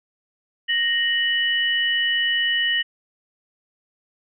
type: tone pair together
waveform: sine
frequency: 1864.7 / 2960 Hz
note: A#6 / F#7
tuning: 0 / 0 cents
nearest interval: minor sixth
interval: 800 cents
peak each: -21 dBFS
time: 0.68-2.83 s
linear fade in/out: 20 ms
effects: none